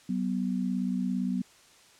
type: tone pair together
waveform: sine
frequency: 189.35 / 246.9 Hz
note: F#3 / B3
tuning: +40 / 0 cents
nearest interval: perfect fourth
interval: 460 cents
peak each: -29 / -30 dBFS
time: 0.09-1.42 s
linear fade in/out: 5 ms
effects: white hiss -57 dBFS RMS until 1.99 s + low-pass 8000 Hz 12 dB/octave